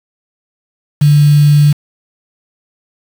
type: tone with quantisation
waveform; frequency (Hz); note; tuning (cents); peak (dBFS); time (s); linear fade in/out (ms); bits
sine; 146.83; D3; 0; -4; 1.01-1.73; 10; 4
effects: none